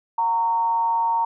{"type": "tone with frequency modulation", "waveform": "sine", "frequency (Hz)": 921, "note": "A#5", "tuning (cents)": -21, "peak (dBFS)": -18, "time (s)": [0.18, 1.25], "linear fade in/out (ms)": 5, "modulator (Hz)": 191, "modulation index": 0.32, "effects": []}